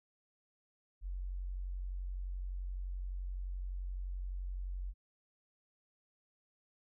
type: tone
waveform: sine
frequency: 45.83 Hz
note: F#1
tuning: 16 cents flat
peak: -37 dBFS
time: 1.01-4.94 s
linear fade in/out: 50 ms
effects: none